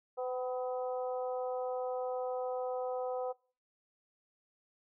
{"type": "harmonic tone with a mistuned harmonic", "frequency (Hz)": 253.2, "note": "B3", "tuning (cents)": 43, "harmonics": [2, 3, 4, 5], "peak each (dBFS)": [-35, -40, -48, -49], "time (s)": [0.17, 3.33], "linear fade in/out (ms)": 20, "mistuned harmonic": 4, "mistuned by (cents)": -28, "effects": ["noise-tail reverb RT60 0.4 s tail -23 dB re dry"]}